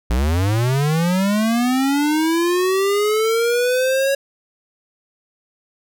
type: linear sweep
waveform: square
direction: up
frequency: 55 to 554.4 Hz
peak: -16 dBFS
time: 0.1-4.15 s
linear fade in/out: 5 ms
effects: none